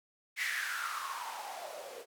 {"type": "noise with band-pass filter sweep", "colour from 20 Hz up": "blue", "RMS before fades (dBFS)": -39, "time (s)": [0.36, 2.06], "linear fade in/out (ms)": 50, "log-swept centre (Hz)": [2100, 460], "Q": 7.5, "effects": []}